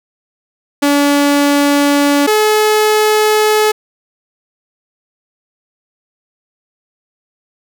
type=tone pair in turn; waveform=sawtooth; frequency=286.3 / 427.8 Hz; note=D4 / A4; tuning=-44 / -49 cents; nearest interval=perfect fifth; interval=695 cents; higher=second; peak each=-5 dBFS; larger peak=neither; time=0.82-2.27 / 2.27-3.72 s; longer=neither; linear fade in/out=10 ms; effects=none